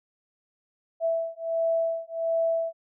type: beating tone pair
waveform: sine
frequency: 659.3 / 660.7 Hz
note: E5 / E5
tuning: 0 / +4 cents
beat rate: 1.4 Hz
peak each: -27 / -27 dBFS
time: 1-2.73 s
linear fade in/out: 50 ms
effects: none